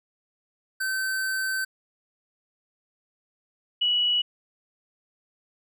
square / sine tone pair in turn, 1540 / 2934 Hz, G6 / F#7, -31 / -15 cents, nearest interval major seventh, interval 1116 cents, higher second, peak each -26 / -20 dBFS, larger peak second, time 0.8-1.65 / 3.81-4.22 s, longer first, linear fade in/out 10 ms, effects none

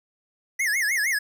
square tone with vibrato, 1909 Hz, A#6, 41 cents sharp, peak -22 dBFS, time 0.59-1.19 s, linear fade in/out 10 ms, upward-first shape sine, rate 6.5 Hz, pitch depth 240 cents each way, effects none

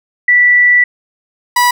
sine / 30% pulse tone pair in turn, 1963 / 977.5 Hz, B6 / B5, -11 / -18 cents, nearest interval octave, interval 1207 cents, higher first, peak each -5 dBFS, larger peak neither, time 0.28-0.84 / 1.56-1.71 s, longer first, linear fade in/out 5 ms, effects none

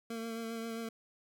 25% pulse tone with vibrato, 227.7 Hz, A#3, 40 cents flat, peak -34 dBFS, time 0.1-0.89 s, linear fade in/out 5 ms, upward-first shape triangle, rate 7.5 Hz, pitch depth 26 cents each way, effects none

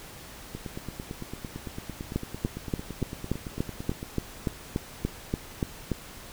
two click trains, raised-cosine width 3 ms, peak -22 / -13 dBFS, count 32 / 14, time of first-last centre 0.55-4.029 / 2.16-5.917 s, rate 8.91 / 3.46 Hz, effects pink hiss -45 dBFS RMS until 6.32 s

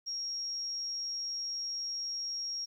sine tone, 5588 Hz, F8, in tune, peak -34 dBFS, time 0.06-2.66 s, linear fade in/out 20 ms, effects 11-bit

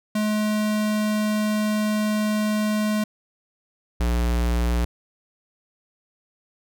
square tone pair in turn, 212.6 / 59.35 Hz, G#3 / A#1, +41 / +32 cents, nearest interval octave + minor seventh, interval 2209 cents, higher first, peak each -21 / -20 dBFS, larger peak second, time 0.15-3.04 / 4-4.85 s, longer first, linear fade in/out 5 ms, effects none

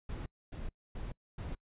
brown noise bursts, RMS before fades -40 dBFS, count 4, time 0.09-1.55 s, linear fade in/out 5 ms, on 170 ms, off 260 ms, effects noise-tail reverb RT60 0.1 s tail -26 dB re dry + resampled to 8000 Hz

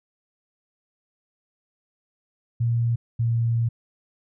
sine tone pair in turn, 117.4 / 116.19 Hz, A#2 / A#2, +13 / -5 cents, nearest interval unison, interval 18 cents, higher first, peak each -19 dBFS, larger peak neither, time 2.6-2.96 / 3.19-3.69 s, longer second, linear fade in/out 10 ms, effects none

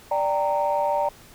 sine chord, G minor, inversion second, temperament equal with one note detuned, 587.3 / 784 / 923.2 Hz, D5 / G5 / Bb5, 0 / 0 / -17 cents, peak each -23 / -26 / -23 dBFS, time 0.11-1.09 s, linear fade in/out 5 ms, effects tanh soft clip ceiling -13 dBFS + pink hiss -49 dBFS RMS until 1.34 s

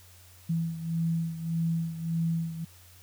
sine beating tone pair, 164.81 / 166.51 Hz, E3 / E3, 0 / +18 cents, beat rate 1.7 Hz, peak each -28 / -33 dBFS, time 0.49-2.65 s, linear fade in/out 10 ms, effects added 90 Hz sine -54 dBFS peak until 3.02 s + white hiss -56 dBFS RMS until 3.02 s

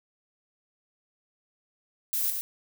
violet noise with echo, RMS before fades -28 dBFS, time 2.13-2.3 s, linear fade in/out 0 ms, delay 110 ms, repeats 1, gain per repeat -4 dB, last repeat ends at 2.41 s, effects none

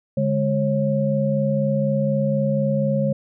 sine tone cluster, 143.6 / 207.7 / 544 Hz, D3 / G#3 / C#5, -39 / 0 / -33 cents, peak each -22 dBFS, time 0.17-3.13 s, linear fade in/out 5 ms, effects none

